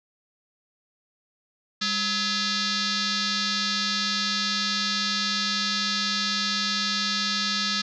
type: tone with frequency modulation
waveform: sine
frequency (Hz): 201.8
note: G#3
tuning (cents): -49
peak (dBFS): -23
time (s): 1.81-7.82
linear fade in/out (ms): 10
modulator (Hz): 744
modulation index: 6.9
effects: none